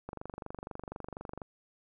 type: click train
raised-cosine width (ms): 1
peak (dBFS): -26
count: 33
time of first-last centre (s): 0.09-1.418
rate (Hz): 24.1
effects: none